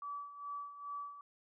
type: tone with tremolo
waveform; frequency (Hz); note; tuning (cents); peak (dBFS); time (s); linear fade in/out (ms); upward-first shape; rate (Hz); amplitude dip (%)
sine; 1150; D6; -37; -39; 0.02-1.21; 2; sine; 2.4; 70
effects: none